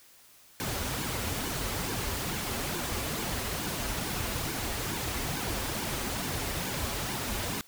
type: noise with flanger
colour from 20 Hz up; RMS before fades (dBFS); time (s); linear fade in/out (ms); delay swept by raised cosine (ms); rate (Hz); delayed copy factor
pink; -33; 0.6-7.61; 0; 1.5 to 6.7; 2.3; -0.7
effects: white hiss -57 dBFS RMS until 7.67 s